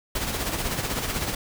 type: noise with tremolo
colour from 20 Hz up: pink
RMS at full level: -26 dBFS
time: 0.15-1.35 s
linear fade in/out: 5 ms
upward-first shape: sine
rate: 16 Hz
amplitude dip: 50%
effects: none